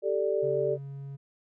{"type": "chord", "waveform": "sine", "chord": "G suspended second", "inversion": "none", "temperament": "just", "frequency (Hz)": [392, 441, 588], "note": ["G4", "A4", "D5"], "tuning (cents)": [0, 4, 2], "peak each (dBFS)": -29, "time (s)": [0.02, 0.78], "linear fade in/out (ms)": 50}
{"type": "tone", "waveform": "triangle", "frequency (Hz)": 138.59, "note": "C#3", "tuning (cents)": 0, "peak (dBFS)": -35, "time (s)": [0.42, 1.17], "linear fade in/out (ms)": 20}
{"effects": []}